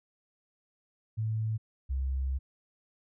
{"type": "tone pair in turn", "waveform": "sine", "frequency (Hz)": [110, 66.36], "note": ["A2", "C2"], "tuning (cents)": [0, 25], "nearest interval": "major sixth", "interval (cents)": 875, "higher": "first", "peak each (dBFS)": -28, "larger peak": "neither", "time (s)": [[1.17, 1.58], [1.89, 2.39]], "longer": "second", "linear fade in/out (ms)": 20, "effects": []}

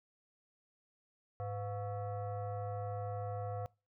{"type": "tone with frequency modulation", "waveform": "sine", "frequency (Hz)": 103.83, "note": "G#2", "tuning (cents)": 0, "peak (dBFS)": -37, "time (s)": [1.4, 3.66], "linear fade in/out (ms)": 0, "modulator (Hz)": 609, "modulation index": 1.1, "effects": ["noise-tail reverb RT60 0.3 s tail -24 dB re dry"]}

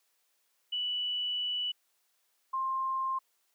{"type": "tone pair in turn", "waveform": "sine", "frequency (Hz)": [2960, 1057.2], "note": ["F#7", "C6"], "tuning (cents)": [0, 18], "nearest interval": "octave + tritone", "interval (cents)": 1782, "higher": "first", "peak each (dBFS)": [-30, -29], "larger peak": "second", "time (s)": [[0.72, 1.72], [2.53, 3.19]], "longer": "first", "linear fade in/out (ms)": 10, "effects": ["white hiss -74 dBFS RMS until 3.54 s", "high-pass 400 Hz 12 dB/octave"]}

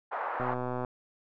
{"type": "band-pass noise", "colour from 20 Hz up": "pink", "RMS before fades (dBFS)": -34, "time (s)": [0.11, 0.55], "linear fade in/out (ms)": 20, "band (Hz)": [640, 1400], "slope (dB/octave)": 24}
{"type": "click train", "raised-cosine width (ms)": 1, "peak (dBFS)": -20, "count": 57, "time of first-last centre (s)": [0.4, 0.848], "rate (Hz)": 125}
{"effects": []}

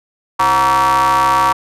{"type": "ring-modulated tone", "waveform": "square", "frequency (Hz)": 100.7, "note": "G2", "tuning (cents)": 47, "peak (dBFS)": -8, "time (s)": [0.39, 1.53], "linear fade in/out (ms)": 10, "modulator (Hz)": 1040, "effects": ["resampled to 32000 Hz"]}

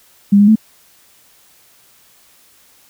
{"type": "tone with pitch steps", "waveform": "sine", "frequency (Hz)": [201.4, 204.6, 218.3], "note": ["G3", "G#3", "A3"], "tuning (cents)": [47, -26, -13], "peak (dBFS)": -5, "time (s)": [0.32, 0.557], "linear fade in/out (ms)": 10, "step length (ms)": 79, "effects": ["white hiss -50 dBFS RMS until 2.89 s"]}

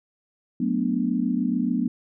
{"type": "chord", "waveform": "sine", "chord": "B minor seventh", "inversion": "second", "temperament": "equal", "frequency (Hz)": [185, 220, 246.9, 293.7], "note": ["F#3", "A3", "B3", "D4"], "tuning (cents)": [0, 0, 0, 0], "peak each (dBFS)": [-28, -27, -24, -29], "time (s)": [0.6, 1.88], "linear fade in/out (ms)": 5, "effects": []}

